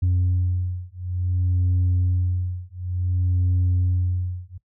sine beating tone pair, 90 / 90.56 Hz, F#2 / F#2, -47 / -37 cents, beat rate 0.56 Hz, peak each -21 dBFS, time 0.02-4.58 s, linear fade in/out 10 ms, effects noise-tail reverb RT60 0.1 s tail -18 dB re dry + tanh soft clip ceiling -15 dBFS

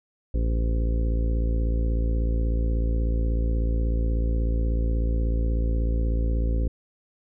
harmonic tone, 56.4 Hz, A1, 44 cents sharp, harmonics 1 / 2 / 3 / 4 / 5 / 6 / 7 / 8 / 9, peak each -21 / -33 / -37 / -38 / -36 / -45 / -40 / -46 / -39 dBFS, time 0.34-6.68 s, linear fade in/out 5 ms, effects none

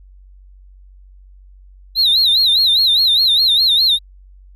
triangle tone with vibrato, 3925 Hz, B7, 11 cents flat, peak -8 dBFS, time 1.95-3.99 s, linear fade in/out 50 ms, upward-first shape sine, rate 4.9 Hz, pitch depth 160 cents each way, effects tanh soft clip ceiling -5 dBFS + added 47 Hz sine -40 dBFS peak until 4.55 s

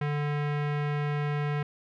square tone with low-pass filter, 146.83 Hz, D3, in tune, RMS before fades -29 dBFS, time 0.01-1.63 s, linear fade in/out 5 ms, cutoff 2200 Hz, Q 1.6, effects none

